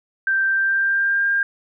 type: tone with pitch glide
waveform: sine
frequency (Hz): 1568 to 1603.7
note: G6 to G6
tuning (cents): 0 to +39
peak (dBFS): -16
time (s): 0.27-1.43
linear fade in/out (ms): 2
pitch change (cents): +39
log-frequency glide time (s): 0.49-1.27
effects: none